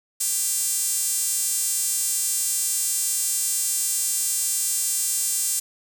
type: tone with high-pass filter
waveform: sawtooth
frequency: 395.8 Hz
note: G4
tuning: 17 cents sharp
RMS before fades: -24 dBFS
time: 0.2-5.6 s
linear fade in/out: 10 ms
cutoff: 8000 Hz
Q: 2.2
effects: none